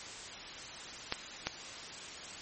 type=clicks; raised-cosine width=0.2 ms; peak=-13 dBFS; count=2; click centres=1.124 / 1.47 s; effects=white hiss -45 dBFS RMS until 2.41 s + MP3 32 kbps